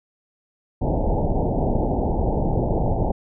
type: low-pass noise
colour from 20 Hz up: pink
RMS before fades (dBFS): -21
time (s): 0.81-3.12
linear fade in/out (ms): 10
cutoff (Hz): 880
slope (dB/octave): 96
effects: none

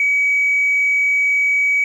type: tone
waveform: sine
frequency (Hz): 2271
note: C#7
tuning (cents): +41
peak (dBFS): -12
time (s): 0-1.84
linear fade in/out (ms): 2
effects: tanh soft clip ceiling -9 dBFS + 8-bit

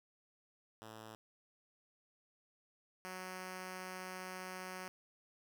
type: tone pair in turn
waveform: 5% pulse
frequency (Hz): 110 / 185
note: A2 / F#3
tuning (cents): 0 / 0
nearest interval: major sixth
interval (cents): 900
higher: second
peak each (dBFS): -39 / -33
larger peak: second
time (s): 0.82-1.15 / 3.05-4.88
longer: second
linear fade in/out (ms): 0
effects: none

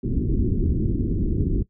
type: low-pass noise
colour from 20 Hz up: pink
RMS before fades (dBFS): -22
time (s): 0.03-1.63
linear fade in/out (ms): 10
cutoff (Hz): 370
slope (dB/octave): 48
effects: noise-tail reverb RT60 0.1 s tail -18 dB re dry

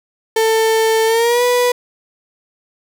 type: tone with pitch glide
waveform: 35% pulse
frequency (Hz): 445.1 to 491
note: A4 to B4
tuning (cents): +20 to -10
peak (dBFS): -10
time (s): 0.36-1.72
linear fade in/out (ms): 5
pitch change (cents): +170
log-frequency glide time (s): 1.06-1.43
effects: none

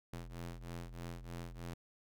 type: ring-modulated tone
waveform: sawtooth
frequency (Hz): 85.8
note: F2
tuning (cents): -30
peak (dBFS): -37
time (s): 0.13-1.74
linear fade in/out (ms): 5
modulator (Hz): 41.3
effects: none

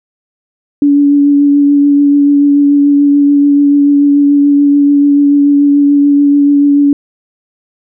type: tone with vibrato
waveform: sine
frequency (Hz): 285.8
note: D4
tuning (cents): -47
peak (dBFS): -4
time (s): 0.82-6.93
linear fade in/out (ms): 2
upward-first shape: triangle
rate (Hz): 6.9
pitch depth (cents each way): 16
effects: none

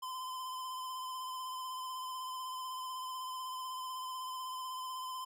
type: tone with vibrato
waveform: square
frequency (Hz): 1026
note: C6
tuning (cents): -34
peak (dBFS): -40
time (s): 0.02-5.25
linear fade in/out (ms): 10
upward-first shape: sine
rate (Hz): 16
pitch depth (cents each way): 25
effects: none

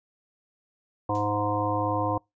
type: harmonic tone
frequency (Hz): 103.83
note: G#2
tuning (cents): 0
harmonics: 1 / 3 / 5 / 7 / 9 / 10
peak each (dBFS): -31 / -31 / -31 / -31 / -31 / -31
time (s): 1.09-2.18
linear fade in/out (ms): 5
type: noise with exponential decay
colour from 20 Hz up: blue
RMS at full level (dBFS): -41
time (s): 1.15-1.36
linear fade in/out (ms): 0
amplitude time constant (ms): 45
effects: noise-tail reverb RT60 0.2 s tail -26 dB re dry + resampled to 16000 Hz

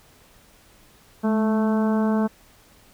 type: harmonic tone with a mistuned harmonic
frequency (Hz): 219.5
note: A3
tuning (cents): -4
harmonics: 1 / 2 / 3 / 4 / 5 / 6 / 7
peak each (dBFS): -19 / -28 / -30 / -32 / -35 / -39 / -39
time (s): 1.23-2.28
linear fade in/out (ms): 20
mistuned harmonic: 1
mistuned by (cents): -36
effects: pink hiss -54 dBFS RMS until 2.93 s

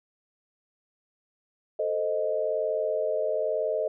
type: chord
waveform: sine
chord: A diminished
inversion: none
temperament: equal with one note detuned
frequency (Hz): 442.3 / 523.3 / 622.3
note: A4 / C5 / Eb5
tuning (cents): +9 / 0 / 0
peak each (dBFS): -30 / -31 / -27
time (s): 1.79-3.88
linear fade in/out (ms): 5
effects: none

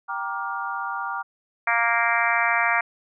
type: chord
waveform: sine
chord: G minor seventh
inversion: none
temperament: just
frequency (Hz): 784 / 940.8 / 1176 / 1411.2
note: G5 / Bb5 / D6 / F6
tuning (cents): 0 / +16 / +2 / +18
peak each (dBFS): -33 / -32 / -31 / -31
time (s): 0.08-1.23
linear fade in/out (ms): 20
type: harmonic tone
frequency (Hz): 233.1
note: A#3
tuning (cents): 0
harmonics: 3 / 4 / 5 / 6 / 7 / 8 / 9 / 10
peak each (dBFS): -27 / -27 / -27 / -27 / -27 / -27 / -27 / -27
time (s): 1.67-2.81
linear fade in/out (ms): 5
effects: none

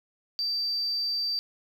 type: tone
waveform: sine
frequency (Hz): 4661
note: D8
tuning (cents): -14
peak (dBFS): -25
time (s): 0.39-1.39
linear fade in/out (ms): 0
effects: tanh soft clip ceiling -22 dBFS + 10-bit

